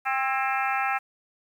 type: harmonic tone with a mistuned harmonic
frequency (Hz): 264.9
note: C4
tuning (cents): +22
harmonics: 3 / 4 / 5 / 6 / 7 / 8 / 9 / 10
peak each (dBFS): -27 / -36 / -29 / -33 / -36 / -36 / -34 / -35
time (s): 0.05-0.99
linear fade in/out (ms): 20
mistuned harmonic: 6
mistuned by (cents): +53
effects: 9-bit